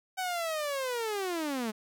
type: linear sweep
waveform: sawtooth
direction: down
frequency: 760 to 207.7 Hz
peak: -27 dBFS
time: 0.17-1.72 s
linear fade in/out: 20 ms
effects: none